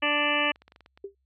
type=harmonic tone; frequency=293.7 Hz; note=D4; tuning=in tune; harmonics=1 / 2 / 3 / 4 / 6 / 7 / 8 / 9 / 10; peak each=-33 / -31 / -34 / -31 / -30 / -34 / -30 / -30 / -30 dBFS; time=0.02-0.52 s; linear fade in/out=10 ms
type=clicks; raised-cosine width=0.3 ms; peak=-35 dBFS; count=8; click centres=0.559 / 0.62 / 0.68 / 0.721 / 0.761 / 0.807 / 0.861 / 0.975 s
type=tone with exponential decay; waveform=sine; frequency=396.5 Hz; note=G4; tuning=20 cents sharp; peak=-30 dBFS; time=1.04-1.15 s; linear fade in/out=5 ms; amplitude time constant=22 ms
effects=added 66 Hz sine -70 dBFS peak until 1.25 s